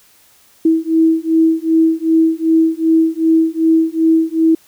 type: beating tone pair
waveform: sine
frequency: 322.5 / 325.1 Hz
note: E4 / E4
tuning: -38 / -24 cents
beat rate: 2.6 Hz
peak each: -13 dBFS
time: 0.65-4.55 s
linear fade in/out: 5 ms
effects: white hiss -50 dBFS RMS until 4.67 s